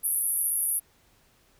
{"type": "band-pass noise", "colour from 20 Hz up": "pink", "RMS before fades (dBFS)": -27, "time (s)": [0.03, 0.8], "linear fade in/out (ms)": 20, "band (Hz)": [10000, 12000], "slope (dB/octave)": 96, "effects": ["pink hiss -63 dBFS RMS until 1.59 s"]}